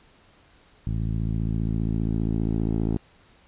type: tone with low-pass filter sweep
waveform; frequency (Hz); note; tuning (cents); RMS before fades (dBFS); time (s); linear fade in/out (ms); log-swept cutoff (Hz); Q
10% pulse; 55; A1; 0; -25; 0.87-2.97; 0; 140 to 410; 0.98
effects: pink hiss -57 dBFS RMS until 3.47 s + resampled to 8000 Hz